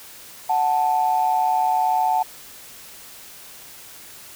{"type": "tone pair together", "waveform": "sine", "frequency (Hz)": [738.5, 879], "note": ["F#5", "A5"], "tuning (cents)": [-3, -2], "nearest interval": "minor third", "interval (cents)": 301, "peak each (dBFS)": -19, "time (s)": [0.49, 2.23], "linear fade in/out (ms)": 10, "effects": ["tanh soft clip ceiling -9 dBFS", "white hiss -42 dBFS RMS until 4.35 s"]}